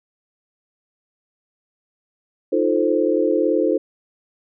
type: chord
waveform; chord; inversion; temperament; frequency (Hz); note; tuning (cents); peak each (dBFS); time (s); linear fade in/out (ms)
sine; F dominant seventh; third; equal; 311.1 / 349.2 / 440 / 523.3; Eb4 / F4 / A4 / C5; 0 / 0 / 0 / 0; -21; 2.52-3.78; 10
effects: none